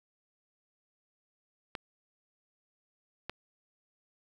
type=clicks; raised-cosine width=0.3 ms; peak=-20 dBFS; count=2; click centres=1.752 / 3.296 s; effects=8-bit